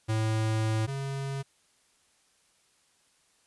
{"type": "tone pair in turn", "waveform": "square", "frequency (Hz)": [110, 137.02], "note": ["A2", "C#3"], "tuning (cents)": [0, -20], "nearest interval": "major third", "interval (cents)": 380, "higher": "second", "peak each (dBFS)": [-26, -32], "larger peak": "first", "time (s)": [[0.08, 0.87], [0.87, 1.43]], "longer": "first", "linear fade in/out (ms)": 20, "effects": ["white hiss -67 dBFS RMS until 3.46 s", "resampled to 24000 Hz"]}